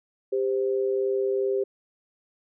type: tone pair together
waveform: sine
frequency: 396.4 / 519 Hz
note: G4 / C5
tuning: +19 / -14 cents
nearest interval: perfect fourth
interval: 467 cents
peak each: -23 / -29 dBFS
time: 0.32-1.64 s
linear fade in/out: 10 ms
effects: none